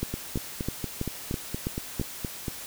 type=two click trains; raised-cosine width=3 ms; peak=-17 / -15 dBFS; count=11 / 7; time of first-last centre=0.14-2.482 / 0.03-1.997 s; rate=4.27 / 3.05 Hz; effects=white hiss -40 dBFS RMS until 2.66 s